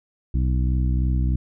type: harmonic tone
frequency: 63.2 Hz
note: B1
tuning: 41 cents sharp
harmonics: 1 / 2 / 3 / 4 / 5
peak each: -19 / -25 / -31 / -34 / -36 dBFS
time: 0.34-1.36 s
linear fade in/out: 5 ms
effects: none